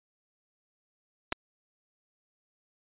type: clicks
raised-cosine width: 0.3 ms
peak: -14 dBFS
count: 2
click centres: 1.323 / 1.326 s
effects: resampled to 8000 Hz